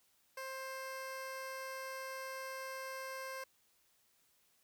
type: tone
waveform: 15% pulse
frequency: 528 Hz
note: C5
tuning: 16 cents sharp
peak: -36 dBFS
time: 0.37-3.44 s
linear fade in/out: 5 ms
effects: white hiss -73 dBFS RMS until 4.63 s